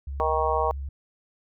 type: tone with vibrato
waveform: sine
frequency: 69 Hz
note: C#2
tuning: 7 cents flat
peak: -30 dBFS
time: 0.07-0.89 s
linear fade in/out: 5 ms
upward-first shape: square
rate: 13 Hz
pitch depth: 17 cents each way
type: harmonic tone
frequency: 157.2 Hz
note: D#3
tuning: 18 cents sharp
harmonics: 3 / 4 / 5 / 6 / 7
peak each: -28 / -28 / -28 / -28 / -28 dBFS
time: 0.2-0.71 s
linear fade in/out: 0 ms
effects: none